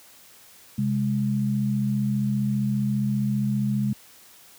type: tone pair together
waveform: sine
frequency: 131.3 / 206.3 Hz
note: C3 / G#3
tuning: +6 / -11 cents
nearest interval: minor sixth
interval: 783 cents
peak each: -25 / -23 dBFS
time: 0.78-3.93 s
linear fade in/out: 5 ms
effects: white hiss -51 dBFS RMS until 4.58 s + high-pass 60 Hz 12 dB/octave